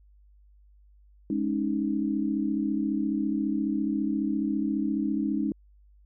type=chord; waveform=sine; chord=Ab suspended fourth; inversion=none; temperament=just; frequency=207.7 / 276.9 / 311.5 Hz; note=Ab3 / Db4 / Eb4; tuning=0 / -2 / +2 cents; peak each=-29 dBFS; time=1.3-5.52 s; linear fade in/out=2 ms; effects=added 50 Hz sine -54 dBFS peak until 6.05 s